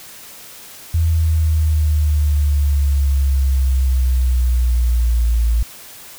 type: exponential sweep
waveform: sine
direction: down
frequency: 82.41 to 56.2 Hz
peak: -12 dBFS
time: 0.94-5.63 s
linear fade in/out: 5 ms
effects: white hiss -38 dBFS RMS until 6.18 s